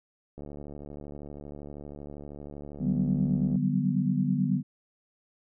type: click train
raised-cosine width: 2 ms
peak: -29 dBFS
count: 232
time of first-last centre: 0.38-3.557 s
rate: 72.7 Hz
type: chord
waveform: sine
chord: G major seventh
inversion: second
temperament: equal with one note detuned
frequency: 146.83 / 185 / 194.19 / 246.9 Hz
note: D3 / F#3 / G3 / B3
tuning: 0 / 0 / -16 / 0 cents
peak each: -29 dBFS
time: 2.79-4.63 s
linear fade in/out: 50 ms
effects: none